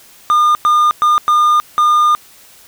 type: tone bursts at uneven times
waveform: triangle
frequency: 1212 Hz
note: D#6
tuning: 46 cents flat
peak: -6 dBFS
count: 5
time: 0.3-0.55 / 0.65-0.91 / 1.02-1.18 / 1.28-1.6 / 1.78-2.15 s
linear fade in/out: 0 ms
effects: white hiss -43 dBFS RMS until 2.67 s